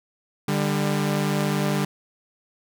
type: tone pair together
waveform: sawtooth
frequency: 148.3 / 198.99 Hz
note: D3 / G3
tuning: +17 / +26 cents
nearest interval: perfect fourth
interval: 509 cents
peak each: -20 dBFS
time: 0.48-1.85 s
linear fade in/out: 5 ms
effects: none